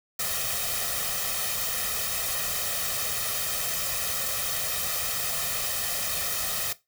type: noise with comb filter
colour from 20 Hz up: white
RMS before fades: -29 dBFS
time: 0.19-6.73 s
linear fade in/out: 5 ms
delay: 1.6 ms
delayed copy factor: +0.8
effects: noise-tail reverb RT60 0.2 s tail -17 dB re dry